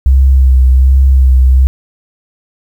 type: tone with vibrato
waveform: sine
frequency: 65.41 Hz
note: C2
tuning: in tune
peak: -3 dBFS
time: 0.06-1.67 s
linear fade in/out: 0 ms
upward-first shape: sine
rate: 1.3 Hz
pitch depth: 36 cents each way
effects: 7-bit